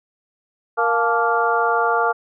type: harmonic tone with a mistuned harmonic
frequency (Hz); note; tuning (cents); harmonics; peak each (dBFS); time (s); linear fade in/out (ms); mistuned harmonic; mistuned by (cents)
233; A#3; -1; 2 / 3 / 4 / 5 / 6; -22 / -22 / -22 / -22 / -22; 0.77-2.13; 20; 4; -110
effects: none